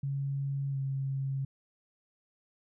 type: tone with pitch glide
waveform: sine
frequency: 138.59 to 135.74 Hz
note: C#3 to C#3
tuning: 0 to -36 cents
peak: -30 dBFS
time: 0.03-1.45 s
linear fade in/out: 5 ms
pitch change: -36 cents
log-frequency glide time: 0.71-0.77 s
effects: none